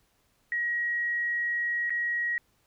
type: tone with dropouts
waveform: sine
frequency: 1900 Hz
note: A#6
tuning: 33 cents sharp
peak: -26 dBFS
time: 0.52-2.38 s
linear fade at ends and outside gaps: 1 ms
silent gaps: 1.896-1.904 s
effects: pink hiss -69 dBFS RMS until 2.66 s